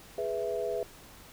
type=chord; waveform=sine; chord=E major; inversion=first; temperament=equal; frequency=415.3 / 493.9 / 659.3 Hz; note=G#4 / B4 / E5; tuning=0 / 0 / 0 cents; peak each=-34 dBFS; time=0.18-0.83 s; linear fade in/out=2 ms; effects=pink hiss -52 dBFS RMS until 1.32 s